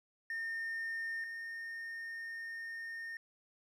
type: tone pair in turn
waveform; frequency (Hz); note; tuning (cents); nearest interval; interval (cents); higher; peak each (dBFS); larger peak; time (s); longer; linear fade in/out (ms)
triangle; 1821 / 1829.8; A#6 / A#6; -41 / -33; unison; 8; second; -34 / -39; first; 0.3-1.24 / 1.24-3.17; second; 2
effects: tanh soft clip ceiling -31 dBFS